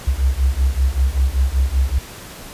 sine beating tone pair, 63.6 / 68.8 Hz, C2 / C#2, -48 / -12 cents, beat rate 5.2 Hz, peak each -17 dBFS, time 0.07-1.99 s, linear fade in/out 10 ms, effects pink hiss -36 dBFS RMS until 2.53 s + resampled to 32000 Hz

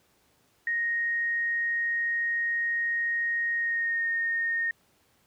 sine tone with pitch glide, 1867 to 1844.5 Hz, A#6 to A#6, +2 to -19 cents, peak -25 dBFS, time 0.67-4.71 s, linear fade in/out 2 ms, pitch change -21 cents, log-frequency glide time 3.55-4.07 s, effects pink hiss -66 dBFS RMS until 5.26 s + high-pass 80 Hz 12 dB/octave

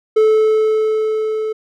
triangle tone with level ramp, 435.1 Hz, A4, 19 cents flat, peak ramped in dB -6 to -16 dBFS, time 0.16-1.53 s, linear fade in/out 10 ms, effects none

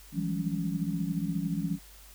sine tone cluster, 163.5 / 177.8 / 194.8 / 206 / 280.7 Hz, E3 / F3 / G3 / G#3 / C#4, -14 / +31 / -11 / -14 / +22 cents, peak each -33 / -33 / -37 / -37 / -36 dBFS, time 0.12-1.79 s, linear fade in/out 50 ms, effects added 50 Hz sine -52 dBFS peak until 2.14 s + white hiss -54 dBFS RMS until 2.14 s

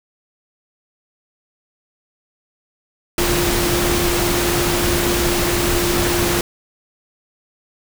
sine tone in noise, 349.2 Hz, F4, in tune, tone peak -20 dBFS, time 3.18-6.41 s, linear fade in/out 2 ms, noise pink, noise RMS -19 dBFS, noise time 3.18-6.41 s, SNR -4 dB, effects none

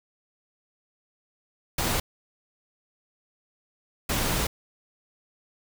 pink noise bursts at uneven times, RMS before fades -26 dBFS, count 2, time 1.78-2 / 4.09-4.47 s, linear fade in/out 5 ms, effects none

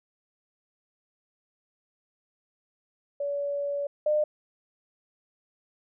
sine tone pair in turn, 570 / 603.9 Hz, C#5 / D5, +48 / +48 cents, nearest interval minor second, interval 100 cents, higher second, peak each -27 / -21 dBFS, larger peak second, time 3.2-3.87 / 4.06-4.24 s, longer first, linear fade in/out 5 ms, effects none

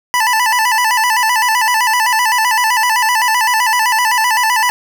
25% pulse tone with vibrato, 932.3 Hz, A#5, in tune, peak -7 dBFS, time 0.14-4.7 s, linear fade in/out 0 ms, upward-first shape square, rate 7.8 Hz, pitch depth 98 cents each way, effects none

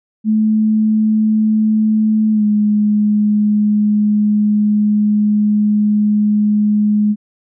sine tone with pitch glide, 216.5 to 209.6 Hz, A3 to G#3, -28 to +16 cents, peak -10 dBFS, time 0.24-7.16 s, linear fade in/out 50 ms, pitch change -56 cents, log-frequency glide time 2.32-2.44 s, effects none

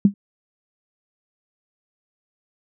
sine tone with exponential decay, 200 Hz, G3, 35 cents sharp, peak -6 dBFS, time 0.05-0.14 s, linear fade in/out 2 ms, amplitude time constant 19 ms, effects none

